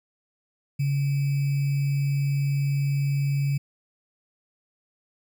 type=tone with sample-and-hold; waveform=sine; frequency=140 Hz; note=C#3; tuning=18 cents sharp; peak=-21 dBFS; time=0.79-3.58 s; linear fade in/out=10 ms; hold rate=2450 Hz; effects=none